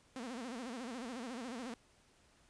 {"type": "tone with vibrato", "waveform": "sawtooth", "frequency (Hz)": 243.8, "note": "B3", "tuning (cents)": -22, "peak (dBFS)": -38, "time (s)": [0.16, 1.74], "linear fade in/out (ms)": 2, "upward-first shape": "sine", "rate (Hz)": 14, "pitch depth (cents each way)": 160, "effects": ["pink hiss -68 dBFS RMS until 2.49 s", "resampled to 22050 Hz"]}